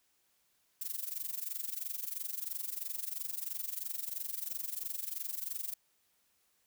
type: noise with amplitude modulation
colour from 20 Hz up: violet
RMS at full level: -36 dBFS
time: 0.81-5.74 s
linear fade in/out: 5 ms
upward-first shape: sine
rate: 23 Hz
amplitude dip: 85%
effects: white hiss -74 dBFS RMS until 6.66 s